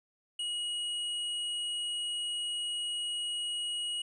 square tone, 2900 Hz, F#7, 35 cents flat, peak -33 dBFS, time 0.39-4.02 s, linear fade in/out 5 ms, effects resampled to 22050 Hz

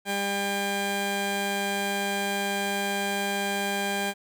15% pulse tone pair together, 199.75 / 799 Hz, G3 / G5, +33 / +33 cents, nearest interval 2 octaves, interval 2400 cents, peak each -23 dBFS, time 0.05-4.14 s, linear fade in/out 50 ms, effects none

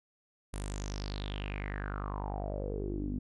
sawtooth tone with low-pass filter sweep, 50 Hz, G1, 35 cents sharp, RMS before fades -37 dBFS, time 0.53-3.19 s, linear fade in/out 10 ms, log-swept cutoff 10000 to 240 Hz, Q 6.5, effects none

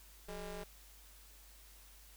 20% pulse ring-modulated tone, 200 Hz, G3, 35 cents sharp, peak -35 dBFS, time 0.28-0.64 s, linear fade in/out 10 ms, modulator 223 Hz, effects added 50 Hz sine -59 dBFS peak until 2.16 s + white hiss -61 dBFS RMS until 2.16 s

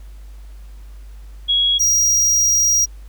sine / square tone pair in turn, 3322 / 5721 Hz, G#7 / F8, 0 / +41 cents, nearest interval major sixth, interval 941 cents, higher second, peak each -13 dBFS, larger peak neither, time 1.48-1.79 / 1.79-2.86 s, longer second, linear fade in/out 20 ms, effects added 50 Hz sine -34 dBFS peak until 3.08 s + pink hiss -54 dBFS RMS until 3.08 s

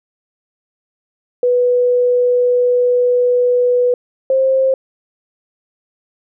sine tone pair in turn, 492.5 / 529.2 Hz, B4 / C5, -5 / +20 cents, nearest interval minor second, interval 125 cents, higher second, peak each -10 dBFS, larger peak neither, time 1.43-3.94 / 4.3-4.74 s, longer first, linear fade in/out 2 ms, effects none

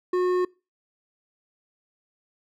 triangle tone with hard clipping, 362.8 Hz, F#4, 34 cents flat, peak -22 dBFS, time 0.13-0.45 s, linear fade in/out 5 ms, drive 12 dB, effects noise-tail reverb RT60 0.3 s tail -24 dB re dry

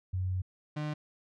sine / 35% pulse tone pair in turn, 92.5 / 150.81 Hz, F#2 / D3, 0 / +46 cents, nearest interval minor sixth, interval 846 cents, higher second, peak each -29 / -31 dBFS, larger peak first, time 0.13-0.42 / 0.76-0.94 s, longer first, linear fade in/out 10 ms, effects low-pass 4000 Hz 12 dB/octave

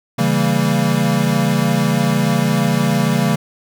square chord, C# diminished seventh, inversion none, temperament equal with one note detuned, 138.59 / 164.81 / 196 / 229.9 Hz, C#3 / E3 / G3 / Bb3, 0 / 0 / 0 / -24 cents, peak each -20 dBFS, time 0.18-3.36 s, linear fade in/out 10 ms, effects none

